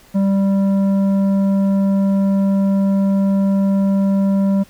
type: tone with tanh clipping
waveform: sine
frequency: 196 Hz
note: G3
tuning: in tune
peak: -14 dBFS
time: 0.14-4.64 s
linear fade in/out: 20 ms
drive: 9 dB
effects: pink hiss -48 dBFS RMS until 4.69 s